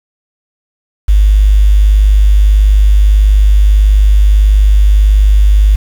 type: tone with quantisation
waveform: sine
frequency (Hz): 50.8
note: G#1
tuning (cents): -38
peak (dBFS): -3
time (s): 1.08-5.76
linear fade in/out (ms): 10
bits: 5
effects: none